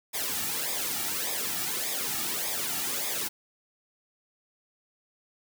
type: noise with flanger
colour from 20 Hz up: white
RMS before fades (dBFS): -31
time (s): 0.13-3.29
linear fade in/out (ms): 20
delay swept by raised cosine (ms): 0.68 to 1.98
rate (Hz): 1.7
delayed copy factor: -0.75
effects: none